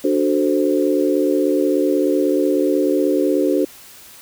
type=chord; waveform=sine; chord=D dominant seventh; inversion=none; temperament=equal; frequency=293.7 / 370 / 440 / 523.3 Hz; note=D4 / F#4 / A4 / C5; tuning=0 / 0 / 0 / 0 cents; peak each=-18 / -19 / -22 / -21 dBFS; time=0.04-3.65 s; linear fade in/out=5 ms; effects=white hiss -42 dBFS RMS until 4.21 s